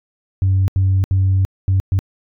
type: tone bursts at uneven times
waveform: sine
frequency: 95.3 Hz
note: G2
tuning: 48 cents flat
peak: -10 dBFS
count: 5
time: 0.42-0.68 / 0.76-1.04 / 1.11-1.45 / 1.68-1.8 / 1.92-1.99 s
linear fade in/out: 0 ms
effects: tanh soft clip ceiling -9 dBFS